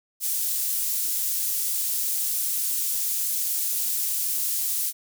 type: high-pass noise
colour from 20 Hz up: pink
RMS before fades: -26 dBFS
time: 0.2-4.93 s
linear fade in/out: 50 ms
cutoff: 9700 Hz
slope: 12 dB/octave
effects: none